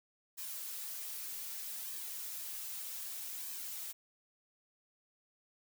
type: noise with flanger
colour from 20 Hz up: blue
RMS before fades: -43 dBFS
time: 0.37-3.93 s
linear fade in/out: 20 ms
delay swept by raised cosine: 1.4 to 7.4 ms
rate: 0.64 Hz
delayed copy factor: -0.55
effects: none